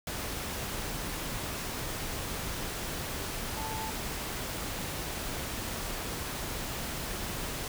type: tone in noise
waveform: sine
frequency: 880 Hz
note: A5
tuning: in tune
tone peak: -37 dBFS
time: 3.57-3.9 s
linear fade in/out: 2 ms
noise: pink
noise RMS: -36 dBFS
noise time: 0.07-7.68 s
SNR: -4 dB
effects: none